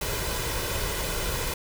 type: noise with comb filter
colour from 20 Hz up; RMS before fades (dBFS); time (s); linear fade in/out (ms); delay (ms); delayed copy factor
pink; -29; 0.01-1.54; 5; 2; +0.55
effects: none